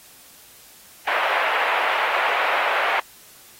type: band-pass noise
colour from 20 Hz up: pink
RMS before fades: -22 dBFS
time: 1.07-3 s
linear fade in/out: 5 ms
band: 640 to 2600 Hz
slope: 24 dB/octave
effects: white hiss -48 dBFS RMS until 3.59 s + AAC 48 kbps